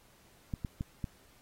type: clicks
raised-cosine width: 5 ms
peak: -22 dBFS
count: 4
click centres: 0.538 / 0.648 / 0.809 / 1.042 s
effects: pink hiss -63 dBFS RMS until 1.41 s + AAC 48 kbps